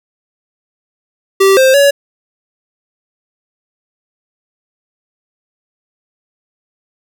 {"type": "tone with pitch steps", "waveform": "square", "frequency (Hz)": [388.7, 525, 564], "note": ["G4", "C5", "C#5"], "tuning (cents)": [-15, 6, 30], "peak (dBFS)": -6, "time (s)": [1.4, 1.91], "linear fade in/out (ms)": 10, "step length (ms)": 170, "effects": []}